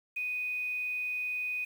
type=tone with quantisation; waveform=sine; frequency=2489 Hz; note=D#7; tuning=in tune; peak=-31 dBFS; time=0.16-1.65 s; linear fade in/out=10 ms; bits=9; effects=none